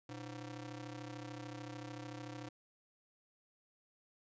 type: ring-modulated tone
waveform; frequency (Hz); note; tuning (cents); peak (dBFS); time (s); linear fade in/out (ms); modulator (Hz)
sawtooth; 209.7; G#3; +17; -38; 0.09-2.49; 5; 88.1
effects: resampled to 16000 Hz

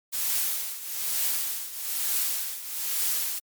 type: noise with tremolo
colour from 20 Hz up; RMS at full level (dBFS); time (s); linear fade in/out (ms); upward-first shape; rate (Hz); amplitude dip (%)
blue; -25; 0.12-3.4; 20; triangle; 1.1; 80
effects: MP3 96 kbps

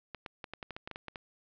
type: clicks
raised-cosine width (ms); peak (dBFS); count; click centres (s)
0.3; -24; 12; 0.147 / 0.262 / 0.442 / 0.536 / 0.628 / 0.707 / 0.765 / 0.875 / 0.913 / 0.959 / 1.083 / 1.158
effects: low-pass 4000 Hz 12 dB/octave

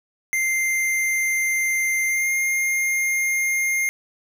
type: tone with pitch glide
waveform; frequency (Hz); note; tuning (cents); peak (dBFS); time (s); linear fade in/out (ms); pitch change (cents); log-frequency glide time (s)
square; 2093 to 2120; C7 to C7; 0 to +22; -20; 0.33-3.89; 0; +22; 2.07-2.3
effects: none

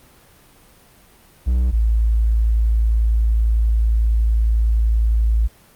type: tone pair in turn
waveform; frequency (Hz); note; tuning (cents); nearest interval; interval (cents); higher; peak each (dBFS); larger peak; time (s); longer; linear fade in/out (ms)
triangle / sine; 61.74 / 55.49; B1 / A1; 0 / +15; major second; 185; first; -12 / -13; first; 1.46-1.72 / 1.72-5.48; second; 20
effects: pink hiss -50 dBFS RMS until 5.75 s + Opus 32 kbps

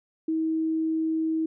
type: tone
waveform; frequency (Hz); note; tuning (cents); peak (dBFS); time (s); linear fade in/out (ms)
sine; 320; D#4; +49; -23; 0.28-1.46; 5
effects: none

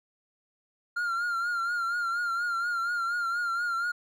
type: tone with vibrato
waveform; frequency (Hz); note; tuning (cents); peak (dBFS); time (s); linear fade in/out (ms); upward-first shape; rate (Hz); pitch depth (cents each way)
triangle; 1396.9; F6; 0; -25; 0.96-3.92; 10; triangle; 4.2; 64
effects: none

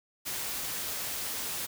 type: noise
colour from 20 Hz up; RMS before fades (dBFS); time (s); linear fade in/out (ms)
white; -35; 0.25-1.67; 20
effects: none

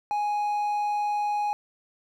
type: tone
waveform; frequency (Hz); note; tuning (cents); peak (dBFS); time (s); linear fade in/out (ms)
triangle; 830.6; G#5; 0; -22; 0.11-1.53; 0
effects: none

